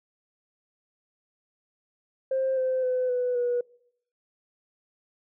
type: tone with pitch steps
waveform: sine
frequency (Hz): 528 / 517.1 / 506.5 / 496.1 / 485.9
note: C5 / C5 / B4 / B4 / B4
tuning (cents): +16 / -20 / +44 / +8 / -28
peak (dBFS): -22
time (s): 2.31-3.61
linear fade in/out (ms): 5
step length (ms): 260
effects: noise-tail reverb RT60 0.7 s tail -24 dB re dry + tanh soft clip ceiling -19 dBFS